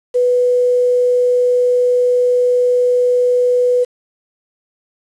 sine tone with quantisation, 493.9 Hz, B4, in tune, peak -10 dBFS, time 0.14-3.85 s, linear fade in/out 20 ms, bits 6, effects resampled to 24000 Hz

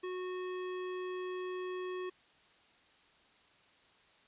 square tone, 366.7 Hz, F#4, 15 cents flat, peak -38 dBFS, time 0.03-2.1 s, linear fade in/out 10 ms, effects white hiss -65 dBFS RMS until 4.27 s + resampled to 8000 Hz

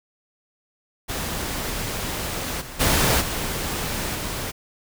pink noise with level steps, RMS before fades -28 / -37 / -19 / -27 / -29 dBFS, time 1.08-4.52 s, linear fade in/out 20 ms, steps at 2.6 / 2.79 / 3.2 / 4.14 s, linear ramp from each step 20 ms, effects none

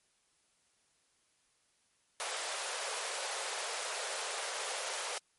pink high-pass noise, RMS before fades -38 dBFS, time 2.2-5.18 s, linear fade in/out 0 ms, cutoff 450 Hz, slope 48 dB/octave, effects white hiss -73 dBFS RMS until 5.38 s + MP3 48 kbps

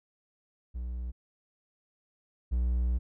triangle tone pair in turn, 60.8 / 60.8 Hz, B1 / B1, -26 / -26 cents, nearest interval unison, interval 0 cents, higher neither, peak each -31 / -23 dBFS, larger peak second, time 0.74-1.12 / 2.51-2.99 s, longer second, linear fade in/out 20 ms, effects none

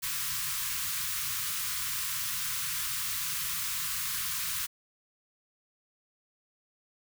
white band-stop noise, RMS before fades -33 dBFS, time 0.02-4.67 s, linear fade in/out 20 ms, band 180 to 1000 Hz, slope 96 dB/octave, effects none

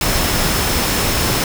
sine tone in noise, 5274 Hz, E8, in tune, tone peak -28 dBFS, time 0.01-1.44 s, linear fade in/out 2 ms, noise pink, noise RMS -17 dBFS, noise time 0.01-1.44 s, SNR -14 dB, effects none

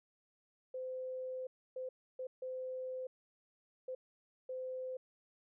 sine tone bursts at uneven times, 514 Hz, C5, 31 cents flat, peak -39 dBFS, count 6, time 0.74-1.47 / 1.76-1.89 / 2.19-2.27 / 2.42-3.07 / 3.88-3.95 / 4.49-4.97 s, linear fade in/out 5 ms, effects none

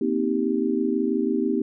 sine chord, C minor seventh, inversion third, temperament just, 235.5 / 261.6 / 314 / 392.4 Hz, Bb3 / C4 / Eb4 / G4, +18 / 0 / +16 / +2 cents, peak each -26 dBFS, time 0.01-1.62 s, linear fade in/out 5 ms, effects none

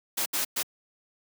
white noise bursts at uneven times, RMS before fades -28 dBFS, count 3, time 0.17-0.26 / 0.33-0.45 / 0.56-0.63 s, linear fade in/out 10 ms, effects high-pass 200 Hz 12 dB/octave

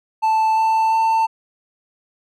triangle tone with pitch steps, 880 / 887.1 / 894.3 Hz, A5 / A5 / A5, 0 / +14 / +28 cents, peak -12 dBFS, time 0.22-1.27 s, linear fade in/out 20 ms, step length 350 ms, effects none

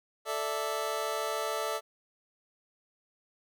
25% pulse chord, A suspended fourth, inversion none, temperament just, 440 / 586.7 / 660 Hz, A4 / D5 / E5, 0 / -2 / +2 cents, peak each -32 dBFS, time 0.25-1.81 s, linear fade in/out 50 ms, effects none

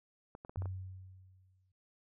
clicks, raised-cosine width 1 ms, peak -33 dBFS, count 6, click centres 0.351 / 0.449 / 0.495 / 0.559 / 0.621 / 0.657 s
sine tone with exponential decay, 93.6 Hz, F#2, 20 cents sharp, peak -33 dBFS, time 0.57-1.72 s, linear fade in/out 5 ms, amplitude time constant 250 ms
effects none

